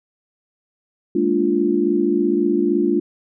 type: chord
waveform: sine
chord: Bb dominant seventh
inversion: third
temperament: equal with one note detuned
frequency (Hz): 207.7 / 231.3 / 293.7 / 349.2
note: Ab3 / Bb3 / D4 / F4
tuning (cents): 0 / -13 / 0 / 0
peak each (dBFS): -23 / -24 / -20 / -18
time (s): 1.15-3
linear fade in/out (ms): 5
effects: none